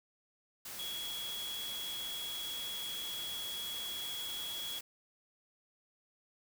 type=tone in noise; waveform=sine; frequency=3343 Hz; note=G#7; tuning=11 cents sharp; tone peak=-39 dBFS; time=0.79-4.79 s; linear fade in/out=5 ms; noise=white; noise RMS=-45 dBFS; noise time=0.65-4.81 s; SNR=+3 dB; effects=none